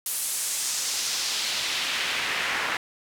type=noise with band-pass filter sweep; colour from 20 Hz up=pink; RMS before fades=-28 dBFS; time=0.06-2.77 s; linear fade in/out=2 ms; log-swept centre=11000 to 1700 Hz; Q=1.3; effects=none